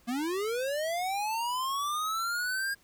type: linear sweep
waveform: square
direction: up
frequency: 228.1 to 1630 Hz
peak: -30 dBFS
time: 0.07-2.75 s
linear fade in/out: 20 ms
effects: pink hiss -63 dBFS RMS until 2.83 s